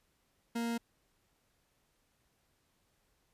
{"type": "tone", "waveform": "40% pulse", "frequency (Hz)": 233.1, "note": "A#3", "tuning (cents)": 0, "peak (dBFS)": -32, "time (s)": [0.55, 0.78], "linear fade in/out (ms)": 10, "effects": ["pink hiss -75 dBFS RMS until 3.33 s", "resampled to 32000 Hz"]}